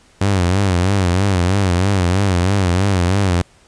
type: tone with vibrato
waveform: sawtooth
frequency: 93.7 Hz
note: F#2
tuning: 22 cents sharp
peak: -9 dBFS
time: 0.21-3.42 s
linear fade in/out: 5 ms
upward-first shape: sine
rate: 3.1 Hz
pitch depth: 130 cents each way
effects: pink hiss -51 dBFS RMS until 3.67 s + resampled to 22050 Hz